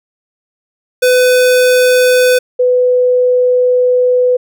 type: tone pair in turn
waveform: square / sine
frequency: 502 / 498.8 Hz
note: B4 / B4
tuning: +28 / +17 cents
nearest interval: unison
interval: 11 cents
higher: first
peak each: -7 dBFS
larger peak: neither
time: 1.02-2.39 / 2.59-4.37 s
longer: second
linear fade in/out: 10 ms
effects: none